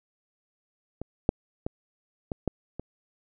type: clicks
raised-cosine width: 2 ms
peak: -21 / -6 / -16 / -17 / -12 / -21 dBFS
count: 6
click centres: 1.016 / 1.291 / 1.665 / 2.318 / 2.477 / 2.796 s
effects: none